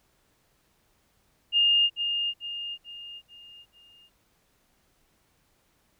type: tone with echo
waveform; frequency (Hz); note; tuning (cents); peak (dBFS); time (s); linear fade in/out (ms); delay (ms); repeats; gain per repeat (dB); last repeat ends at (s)
sine; 2826; F7; +20; -18; 1.52-1.9; 50; 440; 5; -7; 4.1
effects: pink hiss -68 dBFS RMS until 5.99 s